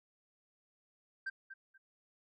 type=tone with echo; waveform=sine; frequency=1568 Hz; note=G6; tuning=in tune; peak=-33 dBFS; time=1.26-1.3 s; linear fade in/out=10 ms; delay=240 ms; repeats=2; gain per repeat=-13 dB; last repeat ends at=1.78 s; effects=tanh soft clip ceiling -35 dBFS